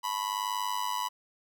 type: tone with amplitude modulation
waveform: 45% pulse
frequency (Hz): 987.8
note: B5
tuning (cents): 0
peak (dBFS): -26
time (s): 0.03-1.09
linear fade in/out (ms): 20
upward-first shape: sine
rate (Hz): 101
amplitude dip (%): 85
effects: none